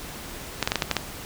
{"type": "clicks", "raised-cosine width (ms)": 0.2, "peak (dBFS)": -4, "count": 7, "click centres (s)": [0.627, 0.675, 0.719, 0.757, 0.822, 0.913, 0.967], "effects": ["pink hiss -38 dBFS RMS until 1.25 s"]}